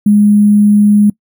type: tone with sample-and-hold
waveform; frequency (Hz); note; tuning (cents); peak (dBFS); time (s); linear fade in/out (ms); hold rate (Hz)
sine; 207; G#3; -5; -4; 0.06-1.1; 5; 11025
effects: noise-tail reverb RT60 0.1 s tail -24 dB re dry